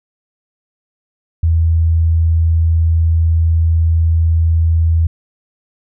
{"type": "tone", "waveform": "sine", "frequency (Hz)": 82, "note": "E2", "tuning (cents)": -9, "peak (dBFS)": -9, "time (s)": [1.43, 5.07], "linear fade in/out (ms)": 5, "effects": []}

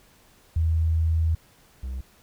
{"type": "tone pair in turn", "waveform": ["sine", "triangle"], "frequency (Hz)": [81, 64.59], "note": ["E2", "C2"], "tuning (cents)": [-30, -22], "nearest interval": "major third", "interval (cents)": 392, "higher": "first", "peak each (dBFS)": [-19, -27], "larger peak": "first", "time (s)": [[0.56, 1.35], [1.83, 2.01]], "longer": "first", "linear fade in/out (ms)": 5, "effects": ["pink hiss -57 dBFS RMS until 2.22 s"]}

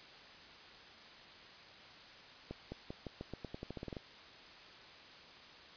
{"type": "accelerating click train", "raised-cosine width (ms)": 2, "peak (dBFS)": -29, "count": 15, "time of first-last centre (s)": [2.51, 3.968], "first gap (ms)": 210, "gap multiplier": 0.88, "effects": ["white hiss -55 dBFS RMS until 5.76 s", "resampled to 11025 Hz"]}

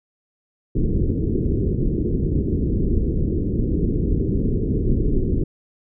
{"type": "low-pass noise", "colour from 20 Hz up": "pink", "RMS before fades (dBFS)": -20, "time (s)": [0.75, 5.44], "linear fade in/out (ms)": 5, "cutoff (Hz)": 420, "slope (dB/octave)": 48, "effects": []}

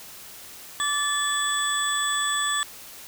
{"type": "tone cluster", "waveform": "sine", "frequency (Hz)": [1159, 1743, 3426, 7950], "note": ["D6", "A6", "A7", "B8"], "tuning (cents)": [-23, -17, -47, 10], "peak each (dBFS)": -28, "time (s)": [0.8, 2.63], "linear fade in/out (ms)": 0, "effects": ["white hiss -43 dBFS RMS until 3.07 s"]}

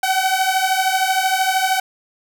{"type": "beating tone pair", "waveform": "sawtooth", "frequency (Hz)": [752, 765], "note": ["F#5", "G5"], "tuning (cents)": [28, -42], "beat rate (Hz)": 13, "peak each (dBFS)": -15, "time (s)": [0.03, 1.8], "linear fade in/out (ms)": 5, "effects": []}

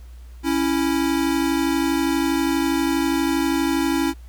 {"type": "tone pair together", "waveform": "square", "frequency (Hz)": [277, 329.4], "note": ["C#4", "E4"], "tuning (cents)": [-1, -1], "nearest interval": "minor third", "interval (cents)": 300, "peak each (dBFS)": -22, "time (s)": [0.43, 4.14], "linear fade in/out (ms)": 50, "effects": ["added 60 Hz sine -37 dBFS peak until 4.28 s", "pink hiss -56 dBFS RMS until 4.28 s"]}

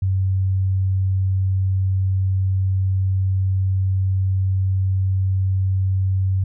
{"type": "tone", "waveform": "sine", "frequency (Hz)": 95.1, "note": "F#2", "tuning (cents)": 48, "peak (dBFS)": -16, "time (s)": [0.02, 6.44], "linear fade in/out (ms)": 5, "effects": []}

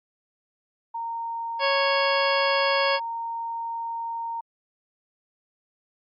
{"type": "tone", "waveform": "sine", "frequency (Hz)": 923, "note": "A#5", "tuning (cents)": -17, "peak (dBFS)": -28, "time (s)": [0.94, 4.41], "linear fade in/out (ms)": 10}
{"type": "harmonic tone", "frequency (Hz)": 553, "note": "C#5", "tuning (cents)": -4, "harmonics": [1, 2, 3, 4, 5, 6, 8, 9], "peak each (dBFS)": [-24, -27, -29, -30, -31, -32, -33, -34], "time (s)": [1.59, 3], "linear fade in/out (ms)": 50}
{"effects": ["Opus 48 kbps"]}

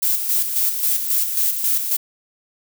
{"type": "noise with tremolo", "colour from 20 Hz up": "violet", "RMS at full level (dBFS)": -18, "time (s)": [0.02, 1.97], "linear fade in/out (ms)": 10, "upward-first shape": "square", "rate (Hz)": 3.7, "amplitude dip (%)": 50, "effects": []}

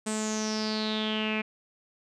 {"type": "tone with low-pass filter sweep", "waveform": "sawtooth", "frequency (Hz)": 216.2, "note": "A3", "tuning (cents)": -30, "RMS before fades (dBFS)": -30, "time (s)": [0.06, 1.42], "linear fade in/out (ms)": 10, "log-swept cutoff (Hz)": [8400, 2400], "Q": 7.7, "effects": []}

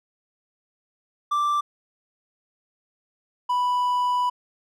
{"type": "tone pair in turn", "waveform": "triangle", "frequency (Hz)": [1174.7, 987.8], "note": ["D6", "B5"], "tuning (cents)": [0, 0], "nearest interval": "minor third", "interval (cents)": 300, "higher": "first", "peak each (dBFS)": -18, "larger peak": "neither", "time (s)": [[1.31, 1.61], [3.49, 4.3]], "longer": "second", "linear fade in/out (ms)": 10, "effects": []}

